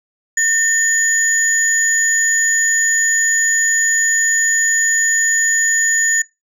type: tone pair together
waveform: sine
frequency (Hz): 1815 / 6853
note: A#6 / A8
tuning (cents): -47 / -47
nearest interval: octave + major seventh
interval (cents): 2300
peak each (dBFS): -14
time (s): 0.37-6.22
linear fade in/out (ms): 5
effects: noise-tail reverb RT60 0.2 s tail -22 dB re dry + tanh soft clip ceiling -7 dBFS